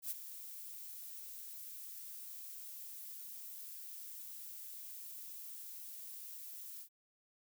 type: noise with ADSR envelope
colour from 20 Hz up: violet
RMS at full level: -38 dBFS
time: 0.02-6.89 s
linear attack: 88 ms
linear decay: 23 ms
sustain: -11 dB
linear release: 83 ms
effects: none